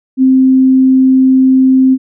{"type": "tone", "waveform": "sine", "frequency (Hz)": 261.6, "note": "C4", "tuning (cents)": 0, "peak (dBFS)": -4, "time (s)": [0.17, 1.98], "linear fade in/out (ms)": 50, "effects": []}